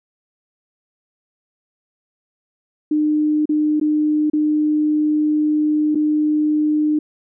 sine tone with dropouts, 303.1 Hz, D#4, 45 cents flat, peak -14 dBFS, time 2.91-6.99 s, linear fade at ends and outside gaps 5 ms, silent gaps 3.456-3.492 / 3.799-3.812 / 4.3-4.333 / 5.948-5.954 s, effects none

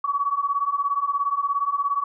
sine beating tone pair, 1121 / 1138 Hz, C#6 / C#6, +19 / +45 cents, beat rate 17 Hz, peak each -25 / -23 dBFS, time 0.04-2.04 s, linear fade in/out 5 ms, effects none

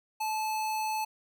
square tone, 868 Hz, A5, 24 cents flat, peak -30 dBFS, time 0.2-1.05 s, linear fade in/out 10 ms, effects none

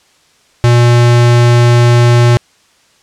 square tone, 120 Hz, B2, 49 cents flat, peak -5 dBFS, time 0.64-2.37 s, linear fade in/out 0 ms, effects white hiss -50 dBFS RMS until 3.02 s + low-pass 7000 Hz 12 dB/octave

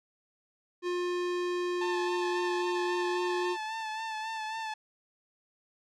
square tone with pitch glide, 355.4 to 357.5 Hz, F4 to F4, +30 to +41 cents, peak -30 dBFS, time 0.82-3.57 s, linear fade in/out 50 ms, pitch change +11 cents, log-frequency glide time 3.08-3.15 s
sawtooth tone with vibrato, 880 Hz, A5, in tune, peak -30 dBFS, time 1.81-4.74 s, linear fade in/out 5 ms, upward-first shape sine, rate 3.7 Hz, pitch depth 34 cents each way
effects low-pass 5000 Hz 12 dB/octave

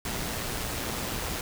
pink noise with amplitude modulation, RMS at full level -31 dBFS, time 0.05-1.41 s, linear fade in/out 2 ms, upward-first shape sine, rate 117 Hz, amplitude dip 35%, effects none

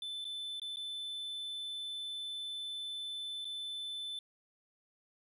triangle tone with dropouts, 3520 Hz, A7, in tune, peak -37 dBFS, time 0.02-4.19 s, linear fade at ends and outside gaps 2 ms, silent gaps 0.244-0.251 / 0.598-0.617 / 0.76-0.769 / 3.446-3.452 s, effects resampled to 32000 Hz

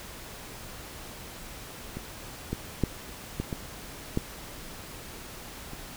clicks, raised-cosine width 3 ms, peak -23 / -17 / -10 / -16 / -18 / -12 / -28 dBFS, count 7, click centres 1.97 / 2.53 / 2.837 / 3.4 / 3.528 / 4.174 / 5.734 s, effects pink hiss -43 dBFS RMS until 5.96 s

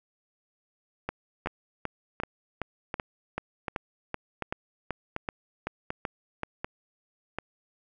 two click trains, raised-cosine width 0.5 ms, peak -15 / -16 dBFS, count 15 / 9, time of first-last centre 1.09-6.434 / 1.46-7.386 s, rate 2.62 / 1.35 Hz, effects none

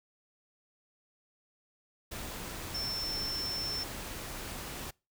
sine tone in noise, 5370 Hz, E8, 31 cents sharp, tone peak -33 dBFS, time 2.74-3.84 s, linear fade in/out 10 ms, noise pink, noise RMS -41 dBFS, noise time 2.11-4.91 s, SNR +5 dB, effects noise-tail reverb RT60 0.3 s tail -26 dB re dry

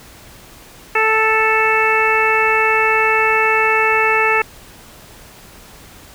harmonic tone, 440 Hz, A4, in tune, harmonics 1 / 2 / 3 / 4 / 5 / 6, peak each -19 / -19 / -19 / -19 / -19 / -19 dBFS, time 0.95-4.42 s, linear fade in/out 5 ms, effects pink hiss -41 dBFS RMS until 6.14 s

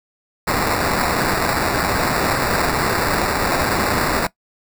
white noise with sample-and-hold, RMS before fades -19 dBFS, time 0.47-4.27 s, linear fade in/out 5 ms, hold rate 3150 Hz, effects noise-tail reverb RT60 0.1 s tail -19 dB re dry

